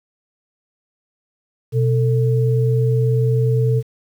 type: tone pair together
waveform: sine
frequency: 125 / 445.4 Hz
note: B2 / A4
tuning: +21 / +21 cents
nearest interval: octave + minor seventh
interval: 2200 cents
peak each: -14 / -21 dBFS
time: 1.72-3.83 s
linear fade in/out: 50 ms
effects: 8-bit